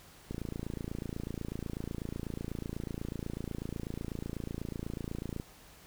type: click train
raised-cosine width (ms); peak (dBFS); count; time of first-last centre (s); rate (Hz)
3; -24; 144; 0.31-5.399; 28.1
effects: pink hiss -56 dBFS RMS until 5.86 s